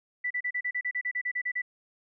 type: tone bursts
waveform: sine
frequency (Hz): 1975.5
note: B6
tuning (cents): 0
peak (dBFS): -27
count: 14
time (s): 0.24-1.619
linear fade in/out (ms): 10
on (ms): 66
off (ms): 35
effects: none